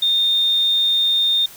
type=tone; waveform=sine; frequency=3647 Hz; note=A#7; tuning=39 cents flat; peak=-14 dBFS; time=0.02-1.46 s; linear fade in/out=5 ms; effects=white hiss -41 dBFS RMS until 1.56 s